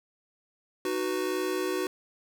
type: chord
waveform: square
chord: B major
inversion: first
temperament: just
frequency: 308.7 / 370.4 / 493.9 Hz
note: D#4 / F#4 / B4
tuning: -14 / +2 / 0 cents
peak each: -35 / -30 / -36 dBFS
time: 0.85-1.87 s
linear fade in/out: 2 ms
effects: none